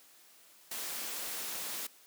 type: noise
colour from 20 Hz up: white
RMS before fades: -39 dBFS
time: 0.71-1.87 s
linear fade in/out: 5 ms
effects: white hiss -60 dBFS RMS until 2.06 s + high-pass 200 Hz 12 dB/octave